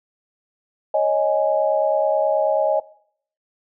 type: chord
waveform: sine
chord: C# suspended second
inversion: none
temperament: just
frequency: 554.4 / 623.7 / 831.5 Hz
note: C#5 / D#5 / G#5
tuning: 0 / +4 / +2 cents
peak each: -21 / -18 / -23 dBFS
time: 0.94-2.8 s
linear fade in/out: 5 ms
effects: noise-tail reverb RT60 0.6 s tail -20 dB re dry